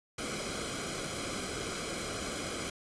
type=noise with comb filter; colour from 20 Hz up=pink; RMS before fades=-37 dBFS; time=0.18-2.7 s; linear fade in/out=5 ms; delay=1.1 ms; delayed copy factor=-0.7; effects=resampled to 22050 Hz